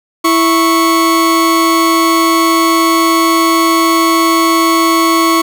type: tone pair together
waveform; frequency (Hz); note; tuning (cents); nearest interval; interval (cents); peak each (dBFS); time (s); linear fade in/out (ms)
40% pulse; 330 / 1103.3; E4 / C#6; +2 / -9; octave + major sixth; 2089; -10; 0.24-5.42; 10
effects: none